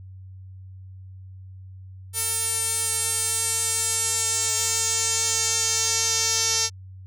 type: tone with band-pass filter sweep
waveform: sawtooth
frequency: 449.8 Hz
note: A4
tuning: 38 cents sharp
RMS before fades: -24 dBFS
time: 2.13-6.7 s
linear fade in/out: 50 ms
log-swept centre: 10000 to 5900 Hz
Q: 3.2
effects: added 94 Hz sine -39 dBFS peak until 7.06 s